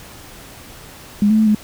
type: tone with pitch steps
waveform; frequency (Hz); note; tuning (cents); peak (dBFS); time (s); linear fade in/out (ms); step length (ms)
sine; 206 / 217.2 / 218.6 / 211.8; G#3 / A3 / A3 / G#3; -14 / -22 / -11 / +34; -10; 1.22-1.548; 2; 82
effects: pink hiss -39 dBFS RMS until 1.63 s